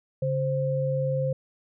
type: tone pair together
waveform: sine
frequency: 140.5 / 523.6 Hz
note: C#3 / C5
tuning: +24 / +1 cents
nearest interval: octave + major seventh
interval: 2277 cents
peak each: -26 dBFS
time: 0.22-1.33 s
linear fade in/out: 5 ms
effects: none